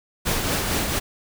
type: noise with tremolo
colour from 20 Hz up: pink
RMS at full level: -22 dBFS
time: 0.25-1 s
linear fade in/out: 20 ms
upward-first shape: triangle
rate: 4.4 Hz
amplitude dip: 40%
effects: none